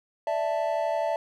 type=chord; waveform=triangle; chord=D suspended second; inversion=none; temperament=equal; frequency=587.3 / 659.3 / 880 Hz; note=D5 / E5 / A5; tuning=0 / 0 / 0 cents; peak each=-28 / -25 / -29 dBFS; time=0.27-1.16 s; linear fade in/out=2 ms; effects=none